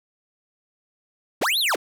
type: linear two-way sweep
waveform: square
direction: up then down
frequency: 95.6 to 4347 to 186.7 Hz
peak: -20 dBFS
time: 1.41-1.76 s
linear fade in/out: 10 ms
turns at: 1.59 s
effects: none